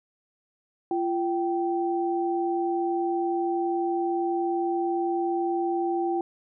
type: tone pair together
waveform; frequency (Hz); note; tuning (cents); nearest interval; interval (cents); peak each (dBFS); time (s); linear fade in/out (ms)
sine; 343.8 / 777.8; F4 / G5; -27 / -14; octave + major second; 1413; -25 / -28; 0.91-6.21; 2
effects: none